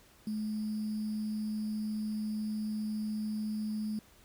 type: tone with sample-and-hold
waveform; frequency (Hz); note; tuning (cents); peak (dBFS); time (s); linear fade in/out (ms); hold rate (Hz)
sine; 214.1; A3; -47; -32; 0.27-3.99; 2; 4900
effects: pink hiss -61 dBFS RMS until 4.24 s